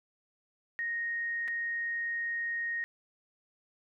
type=tone with dropouts; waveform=sine; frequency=1864.7 Hz; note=A#6; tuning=in tune; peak=-31 dBFS; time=0.79-2.84 s; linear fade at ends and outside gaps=0 ms; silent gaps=1.478-1.482 s; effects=none

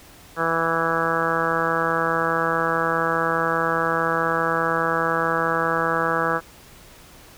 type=harmonic tone; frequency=164.81 Hz; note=E3; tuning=in tune; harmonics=1 / 2 / 3 / 4 / 5 / 6 / 7 / 8 / 9 / 10; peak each=-32 / -31 / -26 / -30 / -31 / -30 / -27 / -26 / -29 / -28 dBFS; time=0.36-6.41 s; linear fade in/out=50 ms; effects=pink hiss -47 dBFS RMS until 7.37 s

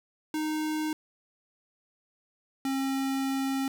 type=tone pair in turn; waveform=square; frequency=309.2 / 269.4 Hz; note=D#4 / C#4; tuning=-11 / -49 cents; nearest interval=major second; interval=238 cents; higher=first; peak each=-29 / -28 dBFS; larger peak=second; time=0.34-0.93 / 2.65-3.68 s; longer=second; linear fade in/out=2 ms; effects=9-bit

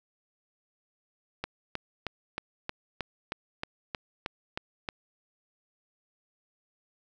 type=click train; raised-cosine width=0.3 ms; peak=-16 dBFS; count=12; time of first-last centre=1.44-4.888 s; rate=3.19 Hz; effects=none

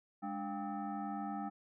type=tone with frequency modulation; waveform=sine; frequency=293.7 Hz; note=D4; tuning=in tune; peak=-37 dBFS; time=0.22-1.5 s; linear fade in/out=20 ms; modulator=499 Hz; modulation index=1.6; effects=none

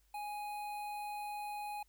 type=tone with notch filter; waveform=square; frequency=830.6 Hz; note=G#5; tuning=in tune; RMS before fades=-42 dBFS; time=0.14-1.83 s; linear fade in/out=5 ms; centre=6000 Hz; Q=0.96; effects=added 50 Hz sine -69 dBFS peak until 1.88 s + white hiss -75 dBFS RMS until 1.88 s

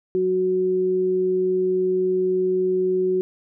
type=tone pair together; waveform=sine; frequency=184.52 / 370 Hz; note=F#3 / F#4; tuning=-4 / 0 cents; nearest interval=octave; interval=1204 cents; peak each=-30 / -18 dBFS; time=0.15-3.21 s; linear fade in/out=0 ms; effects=none

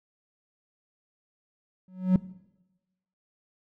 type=tone with exponential growth; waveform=triangle; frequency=185 Hz; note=F#3; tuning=in tune; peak=-11 dBFS; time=1.88-2.16 s; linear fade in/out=2 ms; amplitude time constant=59 ms; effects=noise-tail reverb RT60 1.0 s tail -20 dB re dry + tanh soft clip ceiling -7 dBFS

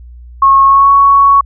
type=tone with pitch glide; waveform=sine; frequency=1091 to 1114.6 Hz; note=C#6 to C#6; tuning=-28 to +9 cents; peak=-3 dBFS; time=0.42-1.41 s; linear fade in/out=5 ms; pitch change=+37 cents; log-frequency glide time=0.64-0.91 s; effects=added 60 Hz sine -30 dBFS peak until 1.45 s

